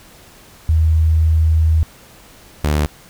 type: tone pair in turn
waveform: sine / sawtooth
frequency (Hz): 79.8 / 74.67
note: D#2 / D2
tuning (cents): +44 / +29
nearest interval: minor second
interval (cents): 115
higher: first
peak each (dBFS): -10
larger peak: neither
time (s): 0.69-1.83 / 2.64-2.86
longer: first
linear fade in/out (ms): 0
effects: pink hiss -44 dBFS RMS until 3.09 s